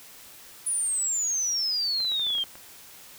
sine exponential sweep, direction down, 9956 to 3136 Hz, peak -24 dBFS, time 0.66-2.44 s, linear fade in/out 10 ms
clicks, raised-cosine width 0.5 ms, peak -30 dBFS, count 10, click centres 2.003 / 2.049 / 2.119 / 2.196 / 2.268 / 2.304 / 2.352 / 2.383 / 2.44 / 2.555 s
effects white hiss -48 dBFS RMS until 3.18 s

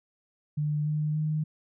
sine tone with pitch steps, 149.6 / 151.78 / 153.98 Hz, D3 / D#3 / D#3, +32 / -43 / -18 cents, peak -25 dBFS, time 0.57-1.44 s, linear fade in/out 10 ms, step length 290 ms, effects none

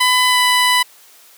15% pulse tone with pitch glide, 1002 to 995.1 Hz, B5 to B5, +25 to +13 cents, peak -5 dBFS, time 0-0.83 s, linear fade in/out 10 ms, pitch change -12 cents, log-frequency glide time 0.29-0.38 s, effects white hiss -46 dBFS RMS until 1.37 s + high-pass 400 Hz 12 dB/octave

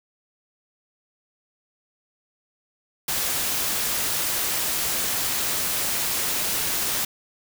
white noise, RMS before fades -25 dBFS, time 3.08-7.05 s, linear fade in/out 5 ms, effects none

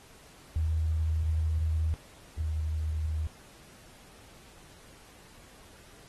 sine tone pair in turn, 79.4 / 78.13 Hz, D#2 / D#2, +36 / +8 cents, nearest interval unison, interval 28 cents, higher first, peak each -25 / -28 dBFS, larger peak first, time 0.56-1.94 / 2.38-3.27 s, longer first, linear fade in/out 0 ms, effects pink hiss -55 dBFS RMS until 6.08 s + AAC 32 kbps

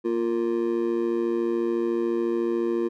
triangle tone with amplitude modulation, 349.2 Hz, F4, in tune, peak -16 dBFS, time 0.04-2.89 s, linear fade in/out 20 ms, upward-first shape sine, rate 114 Hz, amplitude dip 95%, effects none

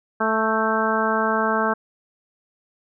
harmonic tone with a mistuned harmonic, 220 Hz, A3, in tune, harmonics 1 / 2 / 3 / 4 / 5 / 6 / 7, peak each -26 / -26 / -26 / -26 / -26 / -26 / -26 dBFS, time 0.2-1.74 s, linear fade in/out 10 ms, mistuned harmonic 7, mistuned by +20 cents, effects none

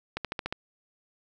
accelerating click train, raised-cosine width 0.3 ms, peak -15 dBFS, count 6, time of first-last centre 0.17-0.525 s, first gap 77 ms, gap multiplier 0.96, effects none

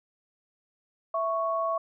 sine tone pair together, 660.1 / 1108.7 Hz, E5 / C#6, +2 / 0 cents, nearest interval major sixth, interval 898 cents, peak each -28 dBFS, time 1.14-1.78 s, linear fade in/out 5 ms, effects none

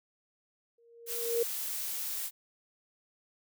sine tone with exponential growth, 466.8 Hz, A#4, 2 cents sharp, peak -24 dBFS, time 0.78-1.43 s, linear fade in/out 5 ms, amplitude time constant 140 ms
blue noise, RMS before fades -36 dBFS, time 1.06-2.31 s, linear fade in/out 50 ms
effects none

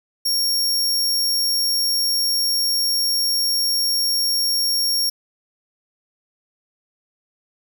sawtooth tone, 5540 Hz, F8, 15 cents flat, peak -15 dBFS, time 0.25-5.1 s, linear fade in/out 10 ms, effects none

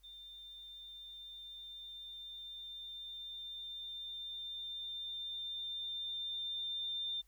sine tone with level ramp, 3596 Hz, A7, 37 cents sharp, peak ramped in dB -50 to -36 dBFS, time 0.03-7.22 s, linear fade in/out 20 ms, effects added 50 Hz sine -66 dBFS peak until 7.27 s + white hiss -75 dBFS RMS until 7.27 s

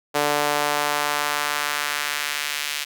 sawtooth tone with high-pass filter sweep, 146.83 Hz, D3, in tune, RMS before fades -24 dBFS, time 0.14-2.85 s, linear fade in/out 20 ms, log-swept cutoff 540 to 2600 Hz, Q 1.1, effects none

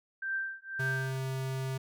sine tone with tremolo, 1568 Hz, G6, in tune, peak -29 dBFS, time 0.22-1.17 s, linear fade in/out 5 ms, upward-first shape triangle, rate 1.9 Hz, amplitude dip 100%
square tone, 132.3 Hz, C3, 20 cents sharp, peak -33 dBFS, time 0.79-1.78 s, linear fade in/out 10 ms
effects none

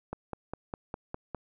click train, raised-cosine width 1 ms, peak -21 dBFS, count 7, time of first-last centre 0.13-1.347 s, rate 4.93 Hz, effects none

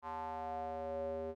square tone with band-pass filter sweep, 80 Hz, D#2, 49 cents sharp, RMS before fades -41 dBFS, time 0.02-1.35 s, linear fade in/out 50 ms, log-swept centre 970 to 470 Hz, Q 5.6, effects none

